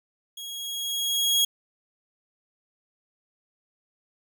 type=tone with level ramp; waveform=sawtooth; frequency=3304 Hz; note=G#7; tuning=10 cents flat; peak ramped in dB=-33 to -15 dBFS; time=0.37-1.45 s; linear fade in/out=5 ms; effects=none